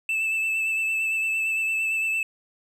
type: tone with vibrato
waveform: triangle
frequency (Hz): 2637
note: E7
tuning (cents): 0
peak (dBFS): -21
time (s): 0.09-2.23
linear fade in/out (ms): 2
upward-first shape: sine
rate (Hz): 8.8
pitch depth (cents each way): 20
effects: none